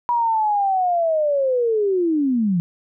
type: linear sweep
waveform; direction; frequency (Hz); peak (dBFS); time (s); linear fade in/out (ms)
sine; down; 970 to 164.81; -16; 0.09-2.6; 0
effects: none